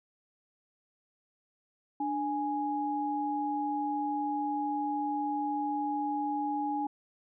sine tone pair together, 294.5 / 830.6 Hz, D4 / G#5, +5 / 0 cents, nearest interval octave + tritone, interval 1795 cents, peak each -33 / -31 dBFS, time 2-6.87 s, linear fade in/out 5 ms, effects none

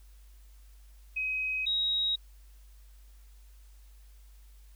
sine tone pair in turn, 2530 / 3803 Hz, D#7 / A#7, +28 / +34 cents, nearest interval perfect fifth, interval 706 cents, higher second, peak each -29 / -26 dBFS, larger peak second, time 1.16-1.66 / 1.66-2.16 s, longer neither, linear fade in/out 10 ms, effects added 50 Hz sine -51 dBFS peak until 4.75 s + white hiss -66 dBFS RMS until 4.75 s

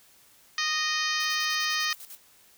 harmonic tone, 619 Hz, D#5, 9 cents flat, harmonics 2 / 3 / 4 / 5 / 6 / 7 / 8 / 9 / 10, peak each -33 / -30 / -34 / -35 / -37 / -35 / -34 / -38 / -37 dBFS, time 0.58-1.93 s, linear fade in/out 2 ms
blue noise with tremolo, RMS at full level -43 dBFS, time 1.2-2.17 s, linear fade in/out 2 ms, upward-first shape square, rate 10 Hz, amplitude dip 70%
effects white hiss -58 dBFS RMS until 2.57 s

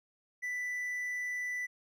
triangle tone, 1982 Hz, B6, 6 cents sharp, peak -32 dBFS, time 0.42-1.67 s, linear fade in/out 20 ms, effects none

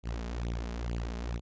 sawtooth tone with flanger, 58.27 Hz, A#1, in tune, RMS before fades -35 dBFS, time 0.03-1.41 s, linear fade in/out 50 ms, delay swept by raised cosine 0.28 to 4.88 ms, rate 2.2 Hz, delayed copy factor +0.85, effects resampled to 16000 Hz

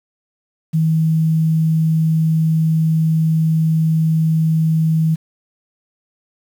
sine tone, 160 Hz, D#3, 49 cents sharp, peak -12 dBFS, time 0.73-5.16 s, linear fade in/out 20 ms, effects 7-bit

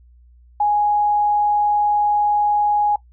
sine tone, 830.6 Hz, G#5, in tune, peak -14 dBFS, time 0.6-2.96 s, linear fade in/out 5 ms, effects noise-tail reverb RT60 0.1 s tail -17 dB re dry + added 60 Hz sine -46 dBFS peak until 3.12 s

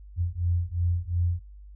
sine beating tone pair, 85.8 / 88.6 Hz, F2 / F2, -30 / +25 cents, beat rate 2.8 Hz, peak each -27 dBFS, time 0.16-1.42 s, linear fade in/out 50 ms, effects noise-tail reverb RT60 0.1 s tail -21 dB re dry + added 50 Hz sine -43 dBFS peak until 1.75 s

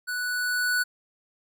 square tone with level ramp, 1480 Hz, F#6, in tune, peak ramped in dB -29 to -22 dBFS, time 0.07-0.84 s, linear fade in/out 20 ms, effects none

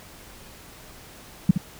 sine tone with echo, 180 Hz, F#3, 47 cents flat, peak -9 dBFS, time 1.49-1.51 s, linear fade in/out 5 ms, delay 68 ms, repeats 1, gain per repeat -9 dB, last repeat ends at 1.578 s, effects pink hiss -46 dBFS RMS until 1.79 s

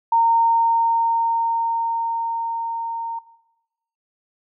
sine tone with level ramp, 920 Hz, A#5, 23 cents flat, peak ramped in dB -13 to -26 dBFS, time 0.12-3.19 s, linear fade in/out 5 ms, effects noise-tail reverb RT60 1.0 s tail -18 dB re dry

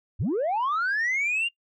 sine linear sweep, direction up, 61.74 to 2838 Hz, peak -21 dBFS, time 0.19-1.49 s, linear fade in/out 20 ms, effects noise-tail reverb RT60 0.1 s tail -25 dB re dry + tanh soft clip ceiling -21 dBFS

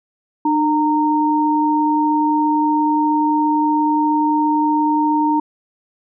sine tone pair together, 302 / 923 Hz, D4 / A#5, +48 / -17 cents, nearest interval octave + perfect fifth, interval 1935 cents, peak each -16 dBFS, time 0.45-5.4 s, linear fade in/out 5 ms, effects none

